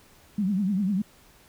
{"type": "tone with vibrato", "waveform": "sine", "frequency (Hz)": 196, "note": "G3", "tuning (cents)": 0, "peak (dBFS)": -22, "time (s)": [0.38, 1.02], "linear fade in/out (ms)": 5, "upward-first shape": "triangle", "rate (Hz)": 10, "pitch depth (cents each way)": 170, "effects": ["pink hiss -56 dBFS RMS until 1.48 s"]}